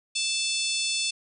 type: harmonic tone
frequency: 880 Hz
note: A5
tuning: in tune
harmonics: 3 / 4 / 5 / 6 / 7 / 8 / 9 / 10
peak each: -31 / -31 / -32 / -33 / -36 / -38 / -37 / -35 dBFS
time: 0.15-1.11 s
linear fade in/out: 10 ms
effects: none